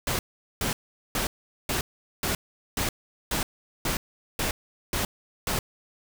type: noise bursts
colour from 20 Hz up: pink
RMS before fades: -27 dBFS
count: 11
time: 0.07-5.59 s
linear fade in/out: 2 ms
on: 120 ms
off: 420 ms
effects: none